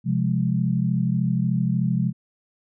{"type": "chord", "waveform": "sine", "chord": "F minor", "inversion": "second", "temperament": "equal with one note detuned", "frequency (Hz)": [131.27, 174.61, 207.7], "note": ["C3", "F3", "Ab3"], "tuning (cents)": [6, 0, 0], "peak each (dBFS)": [-23, -23, -25], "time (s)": [0.04, 2.13], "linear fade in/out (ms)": 50, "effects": []}